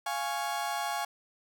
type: chord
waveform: 35% pulse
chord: Db major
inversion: first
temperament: equal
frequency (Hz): 698.5 / 830.6 / 1108.7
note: F5 / Ab5 / Db6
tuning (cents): 0 / 0 / 0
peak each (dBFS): -34 / -32 / -36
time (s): 0.06-1.05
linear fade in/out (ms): 5
effects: none